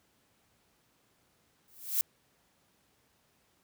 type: noise with exponential growth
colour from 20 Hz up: violet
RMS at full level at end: -25 dBFS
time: 1.68-2.01 s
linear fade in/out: 0 ms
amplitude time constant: 70 ms
effects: pink hiss -70 dBFS RMS until 3.63 s + high-pass 80 Hz 12 dB/octave